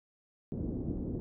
white low-pass noise, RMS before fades -36 dBFS, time 0.52-1.2 s, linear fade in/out 0 ms, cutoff 350 Hz, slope 24 dB/octave, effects none

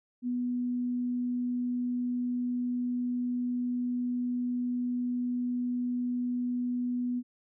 sine tone, 246 Hz, B3, 7 cents flat, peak -28 dBFS, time 0.22-7.23 s, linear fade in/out 50 ms, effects none

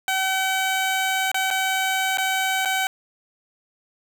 15% pulse tone with dropouts, 762 Hz, G5, 49 cents flat, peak -14 dBFS, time 0.08-2.87 s, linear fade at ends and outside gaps 1 ms, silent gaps 1.316-1.344 / 1.504-1.51 / 2.173-2.183 / 2.65-2.656 s, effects none

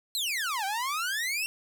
sawtooth exponential two-way sweep, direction down then up, 4244 to 758 to 2763 Hz, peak -25 dBFS, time 0.15-1.46 s, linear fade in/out 0 ms, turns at 0.65 s, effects none

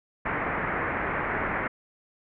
white low-pass noise, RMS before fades -29 dBFS, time 0.25-1.68 s, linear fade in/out 10 ms, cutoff 2100 Hz, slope 48 dB/octave, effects none

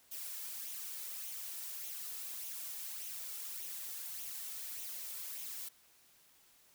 blue noise with flanger, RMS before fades -44 dBFS, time 0.11-5.69 s, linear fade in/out 10 ms, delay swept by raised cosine 0.31 to 2.31 ms, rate 1.7 Hz, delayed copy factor +0.5, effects white hiss -66 dBFS RMS until 6.74 s

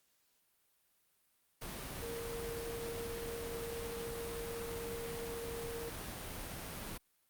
sine tone in noise, 464.6 Hz, A#4, 6 cents flat, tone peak -41 dBFS, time 2.02-5.9 s, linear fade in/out 10 ms, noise pink, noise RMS -44 dBFS, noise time 1.61-6.98 s, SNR 0 dB, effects white hiss -75 dBFS RMS until 7.29 s + Opus 48 kbps

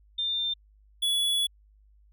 sine / square tone pair in turn, 3601 / 3399 Hz, A7 / G#7, +39 / +39 cents, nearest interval minor second, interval 100 cents, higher first, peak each -26 / -24 dBFS, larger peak second, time 0.18-0.54 / 1.02-1.47 s, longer second, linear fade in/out 10 ms, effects added 51 Hz sine -56 dBFS peak until 2.12 s

